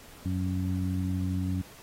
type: harmonic tone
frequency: 92.5 Hz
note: F#2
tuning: in tune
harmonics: 1 / 2 / 3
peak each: -29 / -32 / -34 dBFS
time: 0.25-1.62 s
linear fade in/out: 10 ms
effects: pink hiss -51 dBFS RMS until 1.82 s + AAC 48 kbps